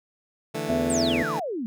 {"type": "chord", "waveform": "15% pulse", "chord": "D suspended second", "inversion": "none", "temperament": "just", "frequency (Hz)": [146.83, 165.19, 220.2], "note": ["D3", "E3", "A3"], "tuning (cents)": [0, 4, 2], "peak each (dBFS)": -27, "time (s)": [0.54, 1.4], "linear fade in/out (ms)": 10}
{"type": "harmonic tone", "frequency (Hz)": 83, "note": "E2", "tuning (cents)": 12, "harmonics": [1, 3, 4, 5, 6, 7, 8], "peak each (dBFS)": [-37, -25, -32, -36, -36, -36, -27], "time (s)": [0.69, 1.23], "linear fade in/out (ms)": 5}
{"type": "exponential sweep", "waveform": "sine", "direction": "down", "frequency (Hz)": [8830, 211.2], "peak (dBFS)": -27, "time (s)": [0.9, 1.66], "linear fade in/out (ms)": 0}
{"effects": []}